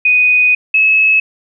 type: tone pair in turn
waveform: sine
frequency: 2489 / 2584 Hz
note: D#7 / E7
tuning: 0 / -35 cents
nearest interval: minor second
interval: 65 cents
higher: second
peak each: -7 dBFS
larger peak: neither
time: 0.05-0.55 / 0.74-1.2 s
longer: first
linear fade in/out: 5 ms
effects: none